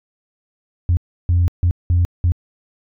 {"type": "tone bursts at uneven times", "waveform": "sine", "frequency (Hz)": 87.31, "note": "F2", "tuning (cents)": 0, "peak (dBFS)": -10, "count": 5, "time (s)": [[0.89, 0.97], [1.29, 1.48], [1.63, 1.71], [1.9, 2.05], [2.24, 2.32]], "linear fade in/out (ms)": 0, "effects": ["tanh soft clip ceiling -9 dBFS"]}